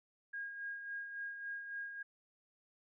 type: tone with tremolo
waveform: sine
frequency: 1629 Hz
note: G#6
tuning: 34 cents flat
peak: -39 dBFS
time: 0.33-2.03 s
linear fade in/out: 10 ms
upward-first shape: sine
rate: 3.6 Hz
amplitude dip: 50%
effects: none

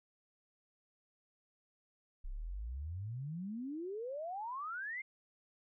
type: exponential sweep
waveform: sine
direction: up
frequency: 30 to 2157 Hz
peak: -39 dBFS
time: 2.24-5.02 s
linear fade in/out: 10 ms
effects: none

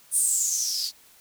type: noise with band-pass filter sweep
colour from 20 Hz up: violet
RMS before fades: -25 dBFS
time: 0.11-0.92 s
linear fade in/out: 50 ms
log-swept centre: 9500 to 4400 Hz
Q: 9.5
effects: white hiss -55 dBFS RMS until 1.2 s

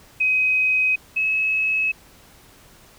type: tone pair in turn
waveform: sine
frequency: 2523 / 2576 Hz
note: D#7 / E7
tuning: +23 / -41 cents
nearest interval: unison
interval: 36 cents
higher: second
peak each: -16 / -18 dBFS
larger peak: first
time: 0.2-0.96 / 1.16-1.92 s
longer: neither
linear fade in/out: 10 ms
effects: pink hiss -50 dBFS RMS until 2.98 s

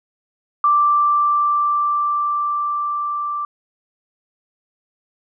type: tone with level ramp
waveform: sine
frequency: 1174.7 Hz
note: D6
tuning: in tune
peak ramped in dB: -11 to -21 dBFS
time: 0.64-3.45 s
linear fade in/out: 2 ms
effects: none

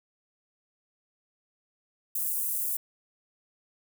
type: high-pass noise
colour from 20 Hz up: white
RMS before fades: -30 dBFS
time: 2.15-2.77 s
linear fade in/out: 5 ms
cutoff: 9300 Hz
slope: 24 dB/octave
effects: none

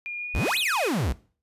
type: tone with pitch glide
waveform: sine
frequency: 2419 to 2507 Hz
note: D#7 to D#7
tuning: -49 to +12 cents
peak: -30 dBFS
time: 0.06-0.88 s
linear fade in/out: 0 ms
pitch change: +61 cents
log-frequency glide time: 0.17-0.5 s
type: exponential two-way sweep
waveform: 45% pulse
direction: up then down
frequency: 36.71 to 4290 to 52.4 Hz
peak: -23 dBFS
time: 0.34-1.13 s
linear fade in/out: 10 ms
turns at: 0.58 s
effects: noise-tail reverb RT60 0.4 s tail -19 dB re dry + resampled to 32000 Hz

